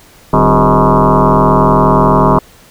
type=tone with frequency modulation; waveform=sine; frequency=409.9 Hz; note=G#4; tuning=23 cents flat; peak=-5 dBFS; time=0.33-2.39 s; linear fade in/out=5 ms; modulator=111 Hz; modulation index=6.7; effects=pink hiss -42 dBFS RMS until 2.7 s